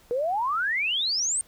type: exponential sweep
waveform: sine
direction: up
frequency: 466.2 to 8900 Hz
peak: -23 dBFS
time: 0.11-1.41 s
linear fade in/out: 0 ms
effects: pink hiss -57 dBFS RMS until 1.47 s